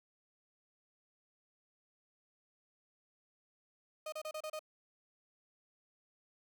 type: tone bursts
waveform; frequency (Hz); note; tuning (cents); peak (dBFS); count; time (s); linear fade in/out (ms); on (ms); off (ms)
35% pulse; 619; D#5; -9; -38; 6; 4.06-4.593; 5; 63; 31
effects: none